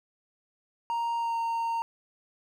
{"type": "tone with pitch glide", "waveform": "triangle", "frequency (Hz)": [932.3, 921.1], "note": ["A#5", "A#5"], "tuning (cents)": [0, -21], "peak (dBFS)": -25, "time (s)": [0.9, 1.82], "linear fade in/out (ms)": 0, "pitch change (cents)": -21, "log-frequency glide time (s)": [1.17, 1.37], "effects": []}